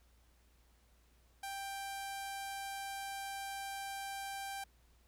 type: tone with low-pass filter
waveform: sawtooth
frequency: 787 Hz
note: G5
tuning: 7 cents sharp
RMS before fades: -43 dBFS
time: 1.43-4.64 s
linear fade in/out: 5 ms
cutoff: 12000 Hz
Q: 1.7
effects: added 59 Hz sine -66 dBFS peak until 5.07 s + pink hiss -72 dBFS RMS until 5.07 s